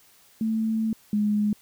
sine tone pair in turn, 221.5 / 209 Hz, A3 / G#3, +12 / +11 cents, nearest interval minor second, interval 101 cents, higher first, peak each -22 / -20 dBFS, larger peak second, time 0.41-0.93 / 1.13-1.53 s, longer first, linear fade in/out 2 ms, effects white hiss -57 dBFS RMS until 1.61 s

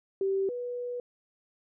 sine tone pair in turn, 388.2 / 488.9 Hz, G4 / B4, -17 / -18 cents, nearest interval major third, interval 399 cents, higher second, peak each -25 / -32 dBFS, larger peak first, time 0.21-0.49 / 0.49-1 s, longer second, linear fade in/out 2 ms, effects none

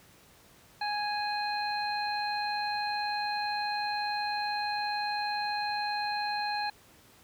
harmonic tone, 830.6 Hz, G#5, in tune, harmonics 1 / 2 / 3 / 5, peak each -31 / -37 / -41 / -37 dBFS, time 0.81-6.7 s, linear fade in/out 5 ms, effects pink hiss -58 dBFS RMS until 7.23 s + high-pass 60 Hz 12 dB/octave

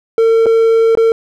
triangle tone with dropouts, 453 Hz, A#4, 50 cents flat, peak -5 dBFS, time 0.18-1.12 s, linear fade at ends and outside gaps 1 ms, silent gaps 0.459-0.465 / 0.952-0.973 s, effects none

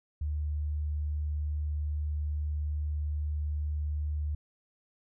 sine tone, 74.8 Hz, D2, 32 cents sharp, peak -29 dBFS, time 0.21-4.35 s, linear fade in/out 5 ms, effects none

